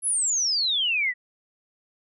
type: exponential sweep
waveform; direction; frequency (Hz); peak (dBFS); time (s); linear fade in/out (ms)
sine; down; 11080 to 1897; -21; 0.02-1.14; 50
effects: none